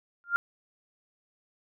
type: tone with exponential growth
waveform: sine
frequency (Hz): 1396.9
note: F6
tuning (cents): 0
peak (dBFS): -17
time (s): 0.24-0.36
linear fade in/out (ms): 0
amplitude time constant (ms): 24
effects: none